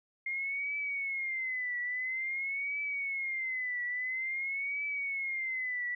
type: tone with vibrato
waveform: sine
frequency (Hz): 2118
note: C7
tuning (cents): +21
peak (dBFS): -32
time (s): 0.26-5.95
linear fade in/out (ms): 5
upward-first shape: triangle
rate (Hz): 0.49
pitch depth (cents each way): 150
effects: none